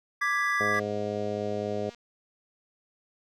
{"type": "chord", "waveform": "triangle", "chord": "G# diminished", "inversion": "second", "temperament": "equal", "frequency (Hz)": [1174.7, 1661.2, 1975.5], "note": ["D6", "G#6", "B6"], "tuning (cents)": [0, 0, 0], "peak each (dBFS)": -27, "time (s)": [0.21, 0.8], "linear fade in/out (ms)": 10}
{"type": "harmonic tone", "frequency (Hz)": 103.83, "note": "G#2", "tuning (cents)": 0, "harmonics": [1, 2, 3, 4, 5, 6, 7], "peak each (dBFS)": [-39, -36, -41, -33, -35, -35, -40], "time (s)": [0.6, 1.9], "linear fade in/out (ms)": 5}
{"type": "click train", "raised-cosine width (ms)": 0.2, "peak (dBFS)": -34, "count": 287, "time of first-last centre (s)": [0.74, 1.947], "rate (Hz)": 237}
{"effects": []}